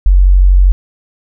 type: tone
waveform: sine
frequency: 46.25 Hz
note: F#1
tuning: in tune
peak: -3 dBFS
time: 0.06-0.72 s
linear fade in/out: 0 ms
effects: none